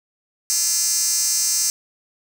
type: tone with high-pass filter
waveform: 10% pulse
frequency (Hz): 341.2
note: F4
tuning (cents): -40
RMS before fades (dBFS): -20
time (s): 0.5-1.7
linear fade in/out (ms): 0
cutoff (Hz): 6600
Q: 8.7
effects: 7-bit